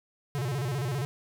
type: tone with vibrato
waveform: square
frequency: 131.6 Hz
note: C3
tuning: 10 cents sharp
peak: -29 dBFS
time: 0.35-1.05 s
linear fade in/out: 0 ms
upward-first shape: square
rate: 15 Hz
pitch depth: 160 cents each way
effects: none